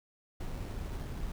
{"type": "noise with sample-and-hold", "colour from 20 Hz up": "brown", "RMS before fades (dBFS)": -38, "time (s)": [0.4, 1.32], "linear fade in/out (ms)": 5, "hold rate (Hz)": 4900, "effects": []}